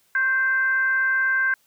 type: tone with frequency modulation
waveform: sine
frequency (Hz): 1568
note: G6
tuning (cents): 0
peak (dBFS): -18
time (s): 0.15-1.54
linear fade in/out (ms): 2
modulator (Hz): 500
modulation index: 0.38
effects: white hiss -63 dBFS RMS until 1.66 s